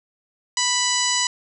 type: harmonic tone with a mistuned harmonic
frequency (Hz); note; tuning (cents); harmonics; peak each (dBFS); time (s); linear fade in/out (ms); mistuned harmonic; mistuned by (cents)
987.8; B5; 0; 1 / 2 / 3 / 4 / 5 / 6 / 7 / 8; -27 / -27 / -27 / -27 / -27 / -27 / -27 / -27; 0.57-1.27; 2; 4; +16
effects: none